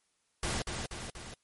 pink noise with echo, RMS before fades -33 dBFS, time 0.43-0.62 s, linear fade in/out 2 ms, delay 240 ms, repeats 3, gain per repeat -4 dB, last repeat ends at 1.34 s, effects white hiss -75 dBFS RMS until 1.43 s + MP3 48 kbps

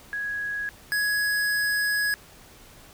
sine / square tone pair in turn, 1663 / 1672.5 Hz, G#6 / G#6, +2 / +12 cents, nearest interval unison, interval 10 cents, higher second, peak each -27 / -23 dBFS, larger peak second, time 0.13-0.69 / 0.92-2.14 s, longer second, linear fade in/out 0 ms, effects pink hiss -50 dBFS RMS until 2.93 s

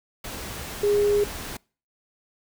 sine tone in noise, 410.9 Hz, G#4, 18 cents flat, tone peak -18 dBFS, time 0.83-1.24 s, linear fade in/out 5 ms, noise pink, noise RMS -35 dBFS, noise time 0.24-1.57 s, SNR +14 dB, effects noise-tail reverb RT60 0.4 s tail -26 dB re dry

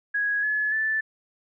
sine tone with pitch steps, 1661.2 / 1707.9 / 1755.9 Hz, G#6 / G#6 / A6, 0 / +48 / -4 cents, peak -22 dBFS, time 0.14-1.01 s, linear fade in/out 10 ms, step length 290 ms, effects none

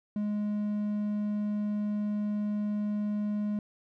triangle tone, 208.5 Hz, G#3, 7 cents sharp, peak -26 dBFS, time 0.16-3.59 s, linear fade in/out 2 ms, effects none

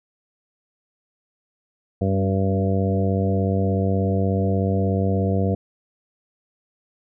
harmonic tone with a mistuned harmonic, 96.6 Hz, G2, 25 cents flat, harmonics 1 / 2 / 3 / 4 / 5 / 6 / 7, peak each -21 / -23 / -30 / -30 / -27 / -33 / -30 dBFS, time 2.01-5.55 s, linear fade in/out 5 ms, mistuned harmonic 3, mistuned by -16 cents, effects none

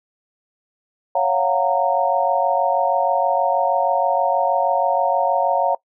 sine chord, Gb major seventh, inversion second, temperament just, 555 / 693.7 / 740 / 925 Hz, Db5 / F5 / Gb5 / Bb5, +2 / -12 / 0 / -14 cents, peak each -21 dBFS, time 1.15-5.75 s, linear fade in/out 5 ms, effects noise-tail reverb RT60 0.1 s tail -21 dB re dry

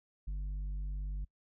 triangle tone with tanh clipping, 49 Hz, G1, in tune, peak -36 dBFS, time 0.27-1.25 s, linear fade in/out 10 ms, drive 10 dB, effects noise-tail reverb RT60 0.1 s tail -26 dB re dry

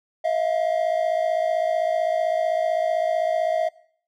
triangle tone pair together, 640.3 / 696 Hz, D#5 / F5, +49 / -6 cents, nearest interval minor second, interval 145 cents, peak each -20 / -22 dBFS, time 0.24-3.69 s, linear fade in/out 10 ms, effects noise-tail reverb RT60 0.6 s tail -20 dB re dry

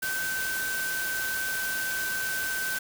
sine tone in noise, 1538 Hz, G6, 33 cents flat, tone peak -29 dBFS, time 0.02-2.79 s, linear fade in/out 10 ms, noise white, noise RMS -34 dBFS, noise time 0.02-2.79 s, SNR +2 dB, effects none

